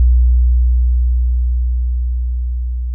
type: tone with level ramp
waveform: sine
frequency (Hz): 61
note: B1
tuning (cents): -21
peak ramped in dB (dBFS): -6 to -17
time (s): 0-2.94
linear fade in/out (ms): 0
effects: none